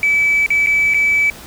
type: tone with dropouts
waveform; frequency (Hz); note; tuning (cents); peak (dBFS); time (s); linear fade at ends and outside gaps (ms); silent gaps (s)
sine; 2300; D7; -37; -10; 0.03-1.3; 1; 0.462-0.504 / 0.662-0.67 / 0.938-0.944
effects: tanh soft clip ceiling -7 dBFS + pink hiss -36 dBFS RMS until 1.46 s